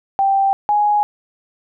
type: tone pair in turn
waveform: sine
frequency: 784 / 831.9 Hz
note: G5 / G#5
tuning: 0 / +3 cents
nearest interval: minor second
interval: 103 cents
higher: second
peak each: -12 dBFS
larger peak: neither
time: 0.19-0.53 / 0.69-1.03 s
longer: neither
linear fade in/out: 0 ms
effects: none